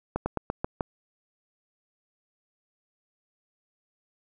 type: slowing click train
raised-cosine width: 1 ms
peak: -13 dBFS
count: 6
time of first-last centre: 0.16-0.808 s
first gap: 100 ms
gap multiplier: 1.13
effects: none